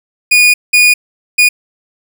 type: tone bursts at uneven times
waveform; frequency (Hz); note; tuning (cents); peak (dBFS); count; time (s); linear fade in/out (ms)
40% pulse; 2455; D#7; -24; -4; 3; 0.31-0.54 / 0.73-0.94 / 1.38-1.49; 10
effects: none